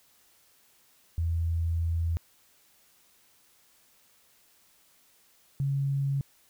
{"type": "tone pair in turn", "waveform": "sine", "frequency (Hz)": [83.2, 138.52], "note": ["E2", "C#3"], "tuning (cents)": [17, -1], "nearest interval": "major sixth", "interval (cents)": 882, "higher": "second", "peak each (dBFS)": -25, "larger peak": "neither", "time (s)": [[1.18, 2.17], [5.6, 6.21]], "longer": "first", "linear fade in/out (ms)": 0, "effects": ["white hiss -63 dBFS RMS until 6.49 s"]}